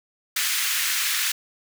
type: high-pass noise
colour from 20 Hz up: pink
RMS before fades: -24 dBFS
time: 0.36-1.32 s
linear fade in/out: 5 ms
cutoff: 1600 Hz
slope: 24 dB/octave
effects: none